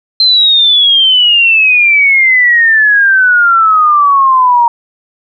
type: exponential sweep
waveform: sine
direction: down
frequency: 4141 to 932.3 Hz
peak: -4 dBFS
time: 0.2-4.68 s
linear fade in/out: 2 ms
effects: none